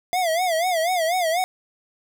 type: tone with vibrato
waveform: square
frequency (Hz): 689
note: F5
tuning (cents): -24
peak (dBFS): -20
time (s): 0.13-1.44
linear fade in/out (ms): 0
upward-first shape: sine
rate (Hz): 4.1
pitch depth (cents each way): 140
effects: none